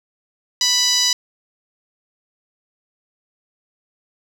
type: tone with band-pass filter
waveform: 10% pulse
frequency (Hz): 987.8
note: B5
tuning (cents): 0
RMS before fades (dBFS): -17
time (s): 0.61-1.13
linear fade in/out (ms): 2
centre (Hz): 5300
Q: 1.9
effects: none